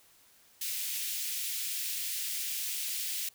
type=high-pass noise; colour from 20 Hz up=white; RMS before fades=-35 dBFS; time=0.61-3.29 s; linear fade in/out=5 ms; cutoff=2200 Hz; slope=24 dB/octave; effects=white hiss -62 dBFS RMS until 3.34 s